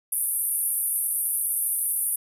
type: band-pass noise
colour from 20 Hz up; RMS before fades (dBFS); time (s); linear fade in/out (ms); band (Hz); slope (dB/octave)
pink; -26; 0.12-2.16; 5; 9300 to 13000; 96
effects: none